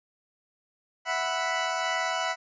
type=chord; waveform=20% pulse; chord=E suspended second; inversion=none; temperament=equal; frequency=659.3 / 740 / 987.8 Hz; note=E5 / F#5 / B5; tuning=0 / 0 / 0 cents; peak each=-26 dBFS; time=1.05-2.36 s; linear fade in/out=50 ms; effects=resampled to 16000 Hz